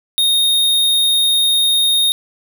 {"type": "tone", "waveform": "square", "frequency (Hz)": 3705, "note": "A#7", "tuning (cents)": -11, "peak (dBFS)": -12, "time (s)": [0.18, 2.12], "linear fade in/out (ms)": 0, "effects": []}